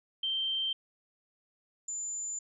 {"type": "tone pair in turn", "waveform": "sine", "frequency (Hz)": [3136, 7081], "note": ["G7", "A8"], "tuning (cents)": [0, 10], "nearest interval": "octave + major second", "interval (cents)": 1410, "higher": "second", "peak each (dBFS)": [-29, -34], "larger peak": "first", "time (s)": [[0.23, 0.73], [1.88, 2.39]], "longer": "second", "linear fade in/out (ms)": 5, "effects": []}